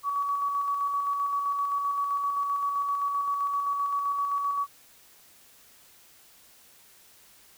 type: tone with tremolo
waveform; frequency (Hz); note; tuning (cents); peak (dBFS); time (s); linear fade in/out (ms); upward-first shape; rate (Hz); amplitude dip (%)
sine; 1133; C#6; +37; -24; 0.03-4.67; 50; square; 7.7; 30
effects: white hiss -56 dBFS RMS until 7.57 s